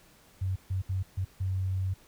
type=tone bursts at uneven times; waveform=sine; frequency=94.3 Hz; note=F#2; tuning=33 cents sharp; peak=-27 dBFS; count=5; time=0.41-0.56 / 0.7-0.82 / 0.89-1.03 / 1.17-1.25 / 1.4-1.94 s; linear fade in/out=10 ms; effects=pink hiss -59 dBFS RMS until 2.07 s